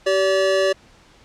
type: tone pair together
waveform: square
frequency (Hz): 385 / 574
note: G4 / D5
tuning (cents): -31 / -40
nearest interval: perfect fifth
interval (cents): 691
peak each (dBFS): -21 / -18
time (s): 0.06-0.73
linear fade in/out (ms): 10
effects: pink hiss -51 dBFS RMS until 1.24 s + low-pass 6000 Hz 12 dB/octave